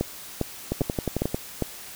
two click trains, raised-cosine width 2 ms, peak -10 / -11 dBFS, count 5 / 8, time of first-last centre 0.01-1.623 / 0.72-1.345 s, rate 2.48 / 11.2 Hz, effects white hiss -41 dBFS RMS until 1.95 s

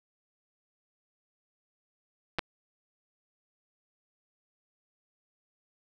clicks, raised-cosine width 0.3 ms, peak -13 dBFS, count 2, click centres 2.386 / 2.392 s, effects none

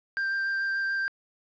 triangle tone with vibrato, 1580 Hz, G6, 13 cents sharp, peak -24 dBFS, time 0.17-1.08 s, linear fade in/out 0 ms, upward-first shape sine, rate 6.9 Hz, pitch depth 10 cents each way, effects resampled to 16000 Hz + 10-bit

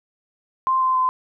sine tone with pitch steps, 1046.5 / 1036.9 / 1027.3 Hz, C6 / C6 / C6, 0 / -16 / -32 cents, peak -16 dBFS, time 0.67-1.09 s, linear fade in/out 0 ms, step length 140 ms, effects none

